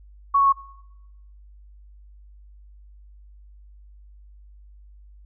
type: tone with pitch steps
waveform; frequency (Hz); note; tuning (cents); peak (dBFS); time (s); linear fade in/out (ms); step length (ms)
sine; 1115 / 1106.7 / 1098.4; C#6 / C#6 / C#6; +10 / -3 / -16; -14; 0.34-0.526; 10; 62
effects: noise-tail reverb RT60 0.9 s tail -21 dB re dry + added 50 Hz sine -45 dBFS peak until 5.25 s